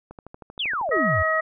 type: click train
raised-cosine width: 1 ms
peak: -26 dBFS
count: 12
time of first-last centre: 0.11-0.969 s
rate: 12.8 Hz
type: exponential sweep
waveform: sine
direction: down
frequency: 3664 to 74.6 Hz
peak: -23 dBFS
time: 0.59-1.23 s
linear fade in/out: 10 ms
type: harmonic tone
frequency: 635 Hz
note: D#5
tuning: 35 cents sharp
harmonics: 1 / 2 / 3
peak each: -24 / -24 / -23 dBFS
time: 0.91-1.41 s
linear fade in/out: 10 ms
effects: none